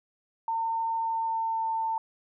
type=tone with pitch glide; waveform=sine; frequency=907 to 896.6 Hz; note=A#5 to A5; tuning=-48 to +32 cents; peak=-26 dBFS; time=0.48-1.98 s; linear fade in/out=2 ms; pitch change=-20 cents; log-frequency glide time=0.95-1.74 s; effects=none